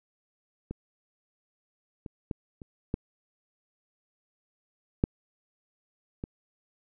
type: clicks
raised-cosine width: 3 ms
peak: -22 / -26 / -19 / -30 / -15 / -9 / -21 dBFS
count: 7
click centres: 0.71 / 2.062 / 2.312 / 2.618 / 2.941 / 5.039 / 6.239 s
effects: none